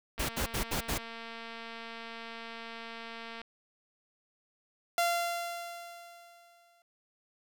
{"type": "click train", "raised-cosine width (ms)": 0.3, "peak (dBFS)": -28, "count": 742, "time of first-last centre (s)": [0.18, 3.416], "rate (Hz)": 229}
{"type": "noise bursts", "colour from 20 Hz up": "pink", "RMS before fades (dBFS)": -32, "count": 5, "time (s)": [0.19, 0.982], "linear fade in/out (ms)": 10, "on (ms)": 100, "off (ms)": 73}
{"type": "tone with exponential decay", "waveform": "sawtooth", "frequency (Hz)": 689, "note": "F5", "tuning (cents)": -24, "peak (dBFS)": -21, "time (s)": [4.98, 6.82], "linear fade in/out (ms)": 1, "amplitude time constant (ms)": 400}
{"effects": []}